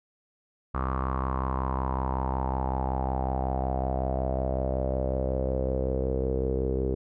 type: tone with low-pass filter sweep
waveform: sawtooth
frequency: 65.41 Hz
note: C2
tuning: in tune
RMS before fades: -28 dBFS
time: 0.74-6.95 s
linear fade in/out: 10 ms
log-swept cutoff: 1200 to 420 Hz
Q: 6.4
effects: none